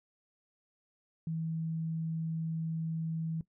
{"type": "tone", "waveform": "sine", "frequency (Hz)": 162, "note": "E3", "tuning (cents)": -30, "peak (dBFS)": -32, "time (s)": [1.27, 3.41], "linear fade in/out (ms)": 2, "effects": ["noise-tail reverb RT60 0.1 s tail -17 dB re dry"]}